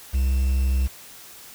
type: tone with quantisation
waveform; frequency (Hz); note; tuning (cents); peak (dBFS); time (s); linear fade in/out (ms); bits
triangle; 65.4; C2; 0; -16; 0.13-0.88; 20; 7
effects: white hiss -44 dBFS RMS until 1.54 s